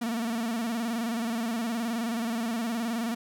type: tone with vibrato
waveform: 45% pulse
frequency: 230.4 Hz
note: A#3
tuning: 20 cents flat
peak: -28 dBFS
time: 0.01-3.15 s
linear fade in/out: 10 ms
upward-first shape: square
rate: 19 Hz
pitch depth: 63 cents each way
effects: none

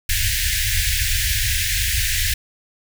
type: band-stop noise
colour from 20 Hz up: pink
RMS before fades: -20 dBFS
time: 0.09-2.34 s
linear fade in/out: 5 ms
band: 110 to 1600 Hz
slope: 96 dB/octave
effects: none

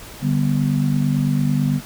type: chord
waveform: sine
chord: G major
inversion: second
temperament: just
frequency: 147 / 196 / 245 Hz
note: D3 / G3 / B3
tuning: +2 / 0 / -14 cents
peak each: -18 / -23 / -21 dBFS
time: 0.21-1.81 s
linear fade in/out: 50 ms
effects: pink hiss -38 dBFS RMS until 1.85 s

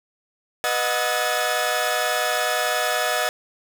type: tone cluster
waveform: sawtooth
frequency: 492.2 / 618 / 730 / 1287 / 1712 Hz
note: B4 / D#5 / F#5 / E6 / A6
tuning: -6 / -12 / -24 / -42 / -48 cents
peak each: -26 / -22 / -22 / -26 / -23 dBFS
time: 0.64-3.29 s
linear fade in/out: 0 ms
effects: none

